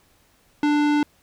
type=tone with low-pass filter; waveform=square; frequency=295.2 Hz; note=D4; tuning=9 cents sharp; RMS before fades=-19 dBFS; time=0.63-1.03 s; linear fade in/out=2 ms; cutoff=3900 Hz; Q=0.57; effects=pink hiss -60 dBFS RMS until 1.22 s